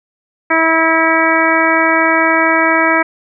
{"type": "harmonic tone", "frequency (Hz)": 324.4, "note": "E4", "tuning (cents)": -28, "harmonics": [1, 2, 3, 4, 5, 6, 7], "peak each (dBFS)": [-17, -17, -17, -17, -17, -17, -17], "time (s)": [0.5, 3.03], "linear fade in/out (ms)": 10, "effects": []}